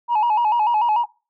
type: tone with vibrato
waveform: sine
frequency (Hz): 901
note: A5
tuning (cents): +41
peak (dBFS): -13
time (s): 0.08-1.06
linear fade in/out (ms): 50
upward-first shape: square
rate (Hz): 6.8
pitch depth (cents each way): 96
effects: noise-tail reverb RT60 0.3 s tail -21 dB re dry + tanh soft clip ceiling -13 dBFS